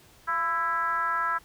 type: tone with frequency modulation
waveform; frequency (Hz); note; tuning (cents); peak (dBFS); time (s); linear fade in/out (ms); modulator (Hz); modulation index
sine; 1326; E6; +10; -24; 0.27-1.39; 20; 321; 1.1
effects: pink hiss -56 dBFS RMS until 1.44 s